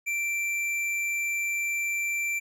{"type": "tone with tanh clipping", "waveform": "triangle", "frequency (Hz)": 2349, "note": "D7", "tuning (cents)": 0, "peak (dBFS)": -28, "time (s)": [0.06, 2.4], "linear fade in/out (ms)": 20, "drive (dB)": 16, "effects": []}